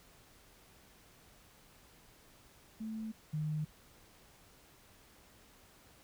sine tone pair in turn, 220 / 153.2 Hz, A3 / D#3, 0 / -27 cents, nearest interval tritone, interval 627 cents, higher first, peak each -38 / -33 dBFS, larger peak second, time 2.8-3.12 / 3.33-3.65 s, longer neither, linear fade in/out 10 ms, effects pink hiss -62 dBFS RMS until 6.03 s

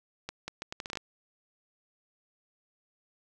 accelerating click train, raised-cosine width 0.2 ms, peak -19 dBFS, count 10, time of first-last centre 0.29-0.972 s, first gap 190 ms, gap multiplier 0.74, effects none

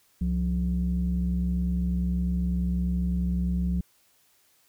sine tone pair together, 66.56 / 178.2 Hz, C2 / F3, +30 / +35 cents, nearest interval octave + perfect fourth, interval 1705 cents, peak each -25 dBFS, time 0.21-3.81 s, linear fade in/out 5 ms, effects tanh soft clip ceiling -18 dBFS + white hiss -64 dBFS RMS until 4.68 s

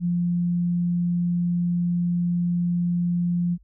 sine tone, 174.4 Hz, F3, 2 cents flat, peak -20 dBFS, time 0-3.58 s, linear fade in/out 50 ms, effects added 50 Hz sine -52 dBFS peak until 3.63 s

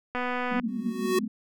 click train, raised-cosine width 0.5 ms, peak -16 dBFS, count 112, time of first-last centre 0.15-0.598 s, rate 248 Hz
pink band-pass noise, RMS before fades -31 dBFS, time 0.51-1.28 s, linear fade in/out 5 ms, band 200 to 250 Hz, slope 96 dB/octave
square tone with exponential growth, 370 Hz, F#4, in tune, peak -20 dBFS, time 0.68-1.19 s, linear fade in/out 5 ms, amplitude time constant 110 ms
effects none

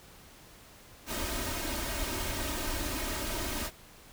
pink noise with comb filter, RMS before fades -34 dBFS, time 1.06-3.71 s, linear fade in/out 50 ms, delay 3.2 ms, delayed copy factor +0.7, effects pink hiss -54 dBFS RMS until 4.12 s

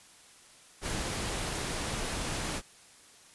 pink noise, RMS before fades -34 dBFS, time 0.81-2.62 s, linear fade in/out 50 ms, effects white hiss -56 dBFS RMS until 3.34 s + resampled to 24000 Hz

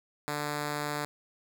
5% pulse tone, 147.6 Hz, D3, 9 cents sharp, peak -20 dBFS, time 0.28-1.05 s, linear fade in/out 0 ms, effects none

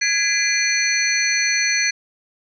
sine tone cluster, 1664 / 2027 / 2390 / 4318 / 6060 Hz, G#6 / B6 / D7 / C#8 / F#8, +3 / +45 / +30 / -46 / +40 cents, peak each -23 dBFS, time 0.01-1.91 s, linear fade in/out 10 ms, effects none

